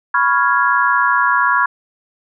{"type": "chord", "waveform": "sine", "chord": "C# dominant seventh", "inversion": "third", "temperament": "equal", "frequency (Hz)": [987.8, 1108.7, 1396.9, 1661.2], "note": ["B5", "C#6", "E#6", "G#6"], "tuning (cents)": [0, 0, 0, 0], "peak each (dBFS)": -17, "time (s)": [0.14, 1.66], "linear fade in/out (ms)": 5, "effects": []}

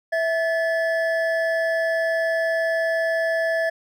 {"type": "tone pair together", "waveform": "triangle", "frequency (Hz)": [656, 1730.2], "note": ["E5", "A6"], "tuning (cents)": [-9, -30], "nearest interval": "octave + perfect fourth", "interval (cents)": 1679, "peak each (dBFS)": [-19, -23], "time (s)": [0.12, 3.7], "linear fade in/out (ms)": 10, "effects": []}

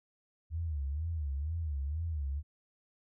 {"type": "tone with vibrato", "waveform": "sine", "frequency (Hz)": 75.8, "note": "D#2", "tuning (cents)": -45, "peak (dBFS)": -32, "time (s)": [0.5, 2.43], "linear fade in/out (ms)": 50, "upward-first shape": "sine", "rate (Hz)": 2.1, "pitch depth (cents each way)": 180, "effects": []}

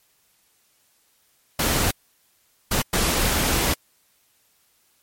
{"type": "noise bursts at uneven times", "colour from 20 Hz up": "pink", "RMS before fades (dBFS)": -21, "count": 3, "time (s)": [[1.59, 1.91], [2.71, 2.82], [2.93, 3.74]], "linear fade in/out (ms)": 5, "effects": ["white hiss -63 dBFS RMS until 5.02 s", "MP3 64 kbps"]}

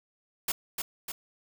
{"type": "noise with echo", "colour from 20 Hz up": "white", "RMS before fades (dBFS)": -29, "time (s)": [0.48, 0.52], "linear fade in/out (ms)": 5, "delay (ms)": 300, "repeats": 2, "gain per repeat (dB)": -4, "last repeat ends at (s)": 1.12, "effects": []}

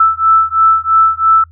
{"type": "beating tone pair", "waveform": "sine", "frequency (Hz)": [1318.5, 1321.5], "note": ["E6", "E6"], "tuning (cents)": [0, 4], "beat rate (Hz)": 3, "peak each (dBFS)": -10, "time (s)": [0, 1.44], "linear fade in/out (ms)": 5, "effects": ["noise-tail reverb RT60 0.1 s tail -25 dB re dry", "added 82 Hz sine -38 dBFS peak until 1.51 s"]}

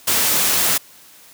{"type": "noise", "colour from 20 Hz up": "white", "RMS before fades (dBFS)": -17, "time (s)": [0.07, 0.78], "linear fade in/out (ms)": 10, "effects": ["white hiss -46 dBFS RMS until 1.33 s", "high-pass 80 Hz 12 dB/octave"]}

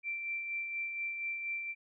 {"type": "tone with tremolo", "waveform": "sine", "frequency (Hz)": 2349, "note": "D7", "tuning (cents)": 0, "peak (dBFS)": -33, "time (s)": [0.03, 1.75], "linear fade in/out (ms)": 50, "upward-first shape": "sine", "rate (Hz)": 4.2, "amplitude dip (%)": 40, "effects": []}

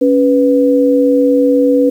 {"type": "tone pair together", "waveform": "sine", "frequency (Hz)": [277.9, 493.9], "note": ["C#4", "B4"], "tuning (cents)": [4, 0], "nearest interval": "minor seventh", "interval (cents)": 996, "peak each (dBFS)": -10, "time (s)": [0.01, 1.9], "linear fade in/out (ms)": 10, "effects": ["7-bit"]}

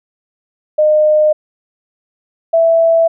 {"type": "tone pair in turn", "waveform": "sine", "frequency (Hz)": [611, 660.7], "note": ["D#5", "E5"], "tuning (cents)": [-32, 4], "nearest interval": "minor second", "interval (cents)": 136, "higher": "second", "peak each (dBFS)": -7, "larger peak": "neither", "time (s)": [[0.78, 1.33], [2.53, 3.08]], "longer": "neither", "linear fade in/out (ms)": 10, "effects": []}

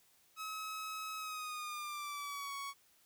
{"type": "tone with pitch glide", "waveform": "sawtooth", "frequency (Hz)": [1282, 1116], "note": ["E6", "C#6"], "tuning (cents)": [-49, 11], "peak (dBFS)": -37, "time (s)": [0.36, 2.74], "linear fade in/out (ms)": 50, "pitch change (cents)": -240, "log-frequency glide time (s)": [1.17, 2.54], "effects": ["white hiss -69 dBFS RMS until 3.05 s"]}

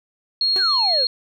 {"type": "tone", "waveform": "sine", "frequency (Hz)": 4280, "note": "C8", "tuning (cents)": 38, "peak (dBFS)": -16, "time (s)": [0.41, 1.07], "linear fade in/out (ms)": 2}
{"type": "tone with exponential decay", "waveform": "sawtooth", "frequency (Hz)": 376.7, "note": "F#4", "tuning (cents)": 31, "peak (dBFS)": -23, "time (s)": [0.56, 0.7], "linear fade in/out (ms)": 0, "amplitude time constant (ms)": 29}
{"type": "exponential sweep", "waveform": "triangle", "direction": "down", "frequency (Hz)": [1711, 471.9], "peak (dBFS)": -21, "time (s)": [0.57, 1.06], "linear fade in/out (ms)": 50}
{"effects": []}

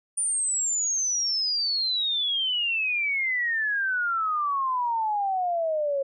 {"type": "exponential sweep", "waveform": "sine", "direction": "down", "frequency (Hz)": [9397, 542], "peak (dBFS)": -23, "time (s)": [0.17, 6.03], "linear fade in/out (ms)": 10, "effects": []}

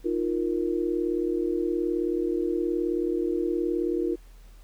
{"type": "chord", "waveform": "sine", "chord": "Eb suspended second", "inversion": "none", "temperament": "just", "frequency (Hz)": [311.1, 350, 466.7], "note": ["Eb4", "F4", "Bb4"], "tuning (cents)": [0, 4, 2], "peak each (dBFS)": [-29, -26, -31], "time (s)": [0.04, 4.16], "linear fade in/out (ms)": 20, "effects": ["added 40 Hz sine -46 dBFS peak until 4.63 s", "pink hiss -60 dBFS RMS until 4.63 s"]}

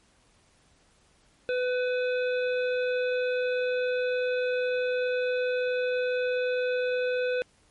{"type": "harmonic tone with a mistuned harmonic", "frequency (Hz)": 499.9, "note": "B4", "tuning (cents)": 21, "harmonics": [1, 3, 5, 7, 8], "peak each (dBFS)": [-25, -34, -37, -45, -48], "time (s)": [1.49, 7.42], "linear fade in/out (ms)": 0, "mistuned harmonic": 5, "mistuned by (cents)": 22, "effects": ["pink hiss -63 dBFS RMS until 7.7 s", "MP3 48 kbps"]}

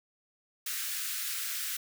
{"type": "high-pass noise", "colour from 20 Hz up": "white", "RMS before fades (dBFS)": -35, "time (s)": [0.66, 1.77], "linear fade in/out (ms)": 5, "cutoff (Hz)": 1300, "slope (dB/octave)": 48, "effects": []}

